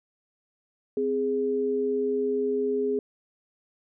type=tone pair together; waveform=sine; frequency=259.2 / 415.3 Hz; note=C4 / G#4; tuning=-16 / 0 cents; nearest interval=minor sixth; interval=816 cents; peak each=-30 / -24 dBFS; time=0.97-2.99 s; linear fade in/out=2 ms; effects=none